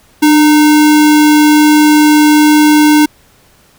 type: tone with sample-and-hold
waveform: sine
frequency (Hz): 300.2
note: D4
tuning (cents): +38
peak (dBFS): -3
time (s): 0.22-3.06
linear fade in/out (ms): 10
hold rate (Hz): 1225
effects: pink hiss -47 dBFS RMS until 3.78 s